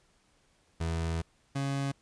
30% pulse tone pair in turn, 82.41 / 138.34 Hz, E2 / C#3, 0 / -3 cents, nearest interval major sixth, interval 897 cents, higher second, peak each -27 dBFS, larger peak neither, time 0.8-1.22 / 1.55-1.92 s, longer first, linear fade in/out 10 ms, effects pink hiss -68 dBFS RMS until 2.01 s + resampled to 22050 Hz

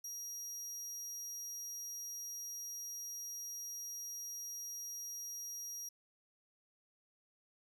35% pulse tone, 5700 Hz, F8, 34 cents sharp, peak -40 dBFS, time 0.04-5.89 s, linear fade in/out 5 ms, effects none

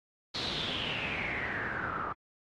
pink noise with low-pass filter sweep, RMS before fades -35 dBFS, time 0.34-2.13 s, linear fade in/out 10 ms, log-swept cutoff 4300 to 1200 Hz, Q 7.7, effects high-pass 80 Hz 12 dB/octave + AAC 32 kbps

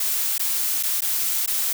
blue noise with dropouts, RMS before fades -23 dBFS, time 0-1.73 s, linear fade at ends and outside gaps 5 ms, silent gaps 0.381-0.394 / 0.829-0.833 / 1.008-1.019 / 1.462-1.475 s, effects none

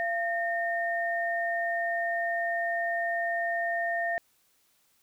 sine tone pair together, 684.7 / 1828 Hz, F5 / A#6, -34 / -34 cents, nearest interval octave + perfect fourth, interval 1700 cents, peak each -29 / -30 dBFS, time 0-4.18 s, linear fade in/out 0 ms, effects white hiss -68 dBFS RMS until 5.02 s

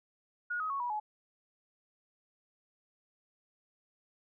sine tone with pitch steps, 1444 / 1264.4 / 1107.1 / 969.3 / 848.7 Hz, F#6 / D#6 / C#6 / B5 / G#5, -43 / +27 / -3 / -33 / +37 cents, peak -32 dBFS, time 0.5-1 s, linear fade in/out 10 ms, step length 100 ms, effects none

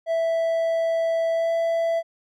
triangle tone with pitch glide, 659.3 to 664.7 Hz, E5 to E5, 0 to +14 cents, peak -18 dBFS, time 0.06-2.03 s, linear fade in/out 50 ms, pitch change +14 cents, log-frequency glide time 1.32-1.52 s, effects none

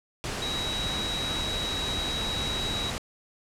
sine tone in noise, 3852 Hz, B7, 44 cents flat, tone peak -30 dBFS, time 0.42-2.9 s, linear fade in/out 0 ms, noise pink, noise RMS -32 dBFS, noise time 0.24-2.98 s, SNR -1 dB, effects low-pass 8000 Hz 12 dB/octave

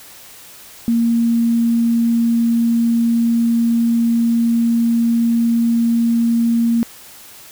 sine tone with quantisation, 232.3 Hz, A#3, 6 cents flat, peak -12 dBFS, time 0.88-6.83 s, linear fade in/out 0 ms, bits 7, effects white hiss -40 dBFS RMS until 7.51 s

